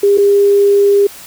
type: tone with dropouts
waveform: sine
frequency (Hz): 402.9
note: G4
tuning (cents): +48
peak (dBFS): -6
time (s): 0.03-1.07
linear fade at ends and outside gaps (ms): 5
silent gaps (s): 0.176-0.182
effects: white hiss -34 dBFS RMS until 1.26 s